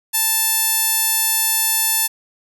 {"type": "tone with band-pass filter", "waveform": "sawtooth", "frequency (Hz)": 880, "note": "A5", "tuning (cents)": 0, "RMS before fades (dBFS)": -18, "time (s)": [0.13, 2.08], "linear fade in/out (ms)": 20, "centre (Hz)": 12000, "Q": 1.5, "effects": []}